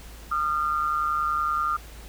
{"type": "tone pair together", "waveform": "sine", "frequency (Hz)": [1217.4, 1368], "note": ["D#6", "F6"], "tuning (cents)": [-38, -36], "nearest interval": "major second", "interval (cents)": 202, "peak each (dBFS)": [-24, -27], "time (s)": [0.31, 1.77], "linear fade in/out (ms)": 10, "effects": ["added 55 Hz sine -42 dBFS peak until 2.08 s", "pink hiss -47 dBFS RMS until 2.08 s"]}